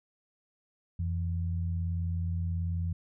sine tone pair together, 87.31 / 165.97 Hz, F2 / E3, 0 / +12 cents, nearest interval major seventh, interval 1112 cents, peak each -29 / -37 dBFS, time 0.99-2.93 s, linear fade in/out 5 ms, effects none

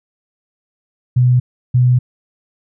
sine tone pair in turn, 124.8 / 124.8 Hz, B2 / B2, +19 / +19 cents, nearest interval unison, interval 0 cents, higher neither, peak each -8 dBFS, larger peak neither, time 1.16-1.4 / 1.74-1.99 s, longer second, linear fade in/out 10 ms, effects none

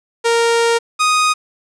sawtooth tone pair in turn, 464.7 / 1244.5 Hz, A#4 / D#6, -5 / 0 cents, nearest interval octave + perfect fourth, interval 1705 cents, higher second, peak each -8 dBFS, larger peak neither, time 0.24-0.79 / 0.99-1.34 s, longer first, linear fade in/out 20 ms, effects resampled to 22050 Hz + 7-bit

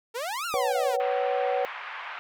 sawtooth exponential two-way sweep, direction up then down, 440 to 1438 to 440 Hz, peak -26 dBFS, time 0.14-0.97 s, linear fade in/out 20 ms, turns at 0.46 s
sine chord, B suspended second, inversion none, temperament equal with one note detuned, 493.9 / 554.4 / 756 Hz, B4 / C#5 / F#5, 0 / 0 / +37 cents, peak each -28 dBFS, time 0.54-1.65 s, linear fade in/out 0 ms
pink band-pass noise, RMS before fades -38 dBFS, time 1-2.19 s, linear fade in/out 0 ms, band 870 to 2600 Hz, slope 24 dB/octave
effects none

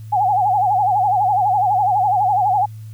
sine tone with vibrato, 784 Hz, G5, in tune, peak -13 dBFS, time 0.12-2.66 s, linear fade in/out 10 ms, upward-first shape sine, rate 12 Hz, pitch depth 140 cents each way, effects added 109 Hz sine -31 dBFS peak until 2.93 s + white hiss -55 dBFS RMS until 2.93 s

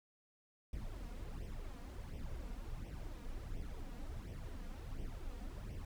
brown noise with flanger, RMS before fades -45 dBFS, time 0.73-5.85 s, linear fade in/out 2 ms, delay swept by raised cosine 0.35 to 4.25 ms, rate 1.4 Hz, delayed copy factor +0.7, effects none

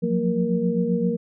sine tone cluster, 175.8 / 183.5 / 230.2 / 471 Hz, F3 / F#3 / A#3 / A#4, +12 / -14 / -22 / +18 cents, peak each -25 dBFS, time 0.02-1.17 s, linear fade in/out 20 ms, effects none

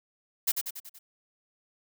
blue noise with echo, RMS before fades -25 dBFS, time 0.47-0.52 s, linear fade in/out 10 ms, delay 94 ms, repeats 5, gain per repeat -5 dB, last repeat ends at 0.99 s, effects none

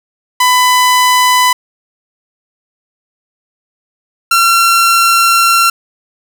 sawtooth tone pair in turn, 1000 / 1363.4 Hz, B5 / F6, +21 / -42 cents, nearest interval perfect fourth, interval 537 cents, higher second, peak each -3 dBFS, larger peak neither, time 0.4-1.53 / 4.31-5.7 s, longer second, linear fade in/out 5 ms, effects none

